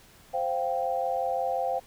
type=chord; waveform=sine; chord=C suspended fourth; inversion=none; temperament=equal; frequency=523.3 / 698.5 / 784 Hz; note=C5 / F5 / G5; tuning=0 / 0 / 0 cents; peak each=-30 dBFS; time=0.33-1.8 s; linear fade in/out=20 ms; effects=pink hiss -55 dBFS RMS until 1.86 s